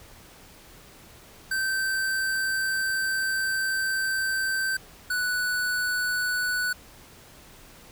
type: tone pair in turn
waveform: square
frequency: 1552 / 1481.8 Hz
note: G6 / F#6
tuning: -18 / +2 cents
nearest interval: minor second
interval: 80 cents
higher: first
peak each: -25 dBFS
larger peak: neither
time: 1.51-4.77 / 5.1-6.73 s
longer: first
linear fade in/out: 5 ms
effects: pink hiss -50 dBFS RMS until 7.91 s